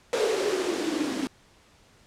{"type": "noise with band-pass filter sweep", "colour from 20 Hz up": "blue", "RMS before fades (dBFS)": -27, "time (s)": [0.13, 1.27], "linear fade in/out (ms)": 0, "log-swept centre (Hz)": [470, 260], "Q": 8.4, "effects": ["pink hiss -58 dBFS RMS until 2.06 s", "low-pass 8000 Hz 12 dB/octave"]}